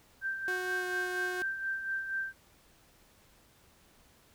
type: tone with tremolo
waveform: sine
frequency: 1568 Hz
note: G6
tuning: in tune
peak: -30 dBFS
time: 0.21-2.33 s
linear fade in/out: 50 ms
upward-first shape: sine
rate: 4.2 Hz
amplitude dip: 55%
type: tone with pitch glide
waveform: sawtooth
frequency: 366.4 to 363.4 Hz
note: F#4 to F#4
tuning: -17 to -31 cents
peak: -32 dBFS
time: 0.48-1.42 s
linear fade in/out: 0 ms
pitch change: -14 cents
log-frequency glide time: 0.76-0.84 s
effects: pink hiss -63 dBFS RMS until 4.34 s